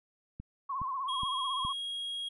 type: click train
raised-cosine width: 5 ms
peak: -29 dBFS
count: 4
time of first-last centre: 0.4-1.65 s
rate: 2.4 Hz
type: tone with vibrato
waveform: sine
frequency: 1066 Hz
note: C6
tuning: 32 cents sharp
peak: -32 dBFS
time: 0.69-1.73 s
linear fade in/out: 10 ms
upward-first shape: sine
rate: 16 Hz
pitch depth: 93 cents each way
type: tone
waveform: triangle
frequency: 3283 Hz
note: G#7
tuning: 21 cents flat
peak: -33 dBFS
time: 1.08-2.29 s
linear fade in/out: 10 ms
effects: resampled to 32000 Hz